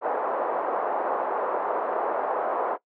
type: band-pass noise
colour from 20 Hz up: pink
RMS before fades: -27 dBFS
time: 0.01-2.78 s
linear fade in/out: 50 ms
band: 470 to 1100 Hz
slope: 24 dB/octave
effects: noise-tail reverb RT60 0.1 s tail -20 dB re dry